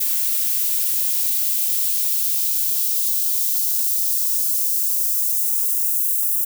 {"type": "noise with high-pass filter sweep", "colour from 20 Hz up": "violet", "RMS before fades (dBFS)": -20, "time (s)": [0, 6.45], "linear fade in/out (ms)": 10, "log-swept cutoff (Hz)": [1600, 9000], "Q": 0.98, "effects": []}